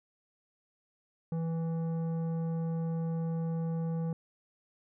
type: tone with tanh clipping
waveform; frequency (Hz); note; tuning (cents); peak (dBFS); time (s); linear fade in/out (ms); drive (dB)
sine; 164.4; E3; -4; -32; 1.32-4.13; 2; 11
effects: none